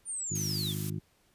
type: linear sweep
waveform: sine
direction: down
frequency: 9300 to 3094 Hz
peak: -33 dBFS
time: 0.05-0.75 s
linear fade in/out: 50 ms
type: harmonic tone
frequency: 51.3 Hz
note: G#1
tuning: 21 cents flat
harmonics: 2 / 3 / 4 / 5 / 6 / 7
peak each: -37 / -35 / -41 / -51 / -46 / -46 dBFS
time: 0.3-1 s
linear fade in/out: 20 ms
type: noise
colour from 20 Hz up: blue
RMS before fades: -39 dBFS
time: 0.35-0.9 s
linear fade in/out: 5 ms
effects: pink hiss -68 dBFS RMS until 1.34 s + resampled to 32000 Hz